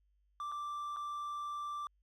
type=tone with dropouts; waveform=triangle; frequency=1174.7 Hz; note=D6; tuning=in tune; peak=-36 dBFS; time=0.4-1.87 s; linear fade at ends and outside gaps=1 ms; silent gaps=0.517-0.521 / 0.963-0.968 s; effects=added 50 Hz sine -70 dBFS peak until 2.02 s

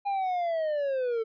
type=linear sweep; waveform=triangle; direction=down; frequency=813 to 440 Hz; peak=-24 dBFS; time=0.05-1.24 s; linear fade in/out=20 ms; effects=resampled to 11025 Hz

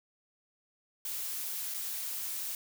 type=noise with dropouts; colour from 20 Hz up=blue; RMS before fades=-37 dBFS; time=1.05-2.55 s; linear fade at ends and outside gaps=1 ms; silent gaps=1.74-1.744 s; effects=none

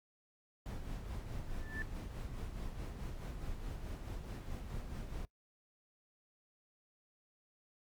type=noise with tremolo; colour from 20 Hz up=brown; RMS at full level=-41 dBFS; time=0.66-5.25 s; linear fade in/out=0 ms; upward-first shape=sine; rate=4.7 Hz; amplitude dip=45%
type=tone with exponential growth; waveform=sine; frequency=1760 Hz; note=A6; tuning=in tune; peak=-37 dBFS; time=1.48-1.82 s; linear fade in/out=0 ms; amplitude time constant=73 ms
effects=noise-tail reverb RT60 0.1 s tail -22 dB re dry + Opus 48 kbps

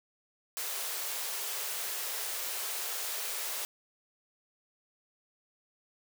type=high-pass noise; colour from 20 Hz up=white; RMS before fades=-36 dBFS; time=0.57-3.65 s; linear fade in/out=0 ms; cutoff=370 Hz; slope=96 dB/octave; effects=none

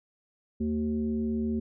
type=tone with frequency modulation; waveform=sine; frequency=226.9 Hz; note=A#3; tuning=47 cents flat; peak=-26 dBFS; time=0.6-1.6 s; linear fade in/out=10 ms; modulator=151 Hz; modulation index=0.71; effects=none

